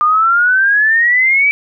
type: exponential sweep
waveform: sine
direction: up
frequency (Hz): 1200 to 2319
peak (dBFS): -8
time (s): 0.01-1.51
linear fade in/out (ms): 0
effects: none